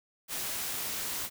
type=noise; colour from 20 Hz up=white; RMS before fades=-35 dBFS; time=0.28-1.3 s; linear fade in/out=50 ms; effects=none